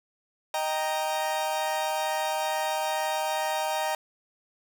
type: chord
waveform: 40% pulse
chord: Eb major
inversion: none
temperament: equal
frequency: 622.3 / 784 / 932.3 Hz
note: Eb5 / G5 / Bb5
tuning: 0 / 0 / 0 cents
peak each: -30 dBFS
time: 0.54-3.95 s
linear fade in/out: 2 ms
effects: none